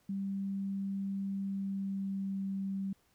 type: tone with pitch glide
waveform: sine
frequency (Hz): 196 to 194.42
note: G3 to G3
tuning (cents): 0 to -14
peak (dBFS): -33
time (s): 0.09-2.93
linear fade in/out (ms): 5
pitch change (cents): -14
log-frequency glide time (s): 1.4-2.46
effects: pink hiss -71 dBFS RMS until 3.14 s